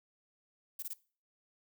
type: noise bursts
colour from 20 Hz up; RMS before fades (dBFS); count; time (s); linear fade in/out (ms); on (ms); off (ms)
violet; -40; 3; 0.79-0.935; 5; 35; 20
effects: noise-tail reverb RT60 0.4 s tail -21 dB re dry